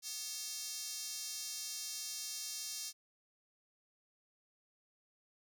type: tone with high-pass filter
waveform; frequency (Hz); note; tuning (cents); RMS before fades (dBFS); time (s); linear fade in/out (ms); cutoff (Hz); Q
square; 245.8; B3; -8; -43; 0.02-2.93; 50; 5400; 2
effects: none